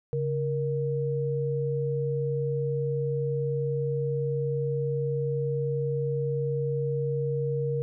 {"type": "tone pair together", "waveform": "sine", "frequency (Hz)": [139.52, 469.3], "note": ["C#3", "A#4"], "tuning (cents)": [12, 12], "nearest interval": "octave + major sixth", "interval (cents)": 2100, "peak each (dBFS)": -28, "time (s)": [0.13, 7.82], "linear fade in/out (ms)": 0, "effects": []}